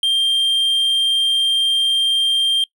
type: tone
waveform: triangle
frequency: 3181 Hz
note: G7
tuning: 25 cents sharp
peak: -12 dBFS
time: 0.03-2.64 s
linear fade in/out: 2 ms
effects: noise-tail reverb RT60 0.1 s tail -23 dB re dry